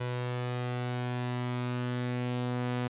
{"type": "tone pair together", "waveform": "sawtooth", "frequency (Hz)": [123.54, 246.9], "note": ["B2", "B3"], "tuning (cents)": [1, 0], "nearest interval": "octave", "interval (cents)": 1199, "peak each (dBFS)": [-27, -37], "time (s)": [0, 2.88], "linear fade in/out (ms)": 10, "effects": ["resampled to 8000 Hz"]}